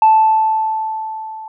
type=tone with level ramp; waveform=sine; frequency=877 Hz; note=A5; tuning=6 cents flat; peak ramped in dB=-4 to -28 dBFS; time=0.02-1.48 s; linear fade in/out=2 ms; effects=tanh soft clip ceiling -3 dBFS